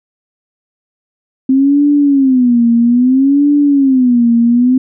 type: tone with vibrato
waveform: sine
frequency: 260.3 Hz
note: C4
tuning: 9 cents flat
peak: -6 dBFS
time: 1.49-4.78 s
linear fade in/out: 5 ms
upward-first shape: sine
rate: 0.61 Hz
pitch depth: 190 cents each way
effects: none